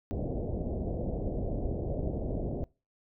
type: low-pass noise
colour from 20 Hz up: pink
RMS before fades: -33 dBFS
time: 0.11-2.64 s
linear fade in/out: 0 ms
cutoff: 660 Hz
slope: 48 dB/octave
effects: noise-tail reverb RT60 0.3 s tail -23 dB re dry